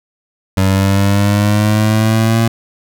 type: exponential sweep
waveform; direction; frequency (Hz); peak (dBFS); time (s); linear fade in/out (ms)
25% pulse; up; 94.9 to 114.9; -6; 0.57-2.48; 5
effects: none